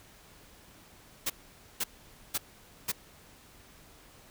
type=noise bursts; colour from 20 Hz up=white; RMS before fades=-30 dBFS; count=4; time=1.26-2.92 s; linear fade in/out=10 ms; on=40 ms; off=500 ms; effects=pink hiss -56 dBFS RMS until 4.3 s